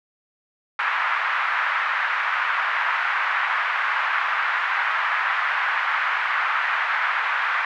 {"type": "band-pass noise", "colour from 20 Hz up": "white", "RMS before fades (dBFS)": -23, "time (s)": [0.79, 7.65], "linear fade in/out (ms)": 2, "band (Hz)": [1000, 1900], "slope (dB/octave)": 24, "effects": []}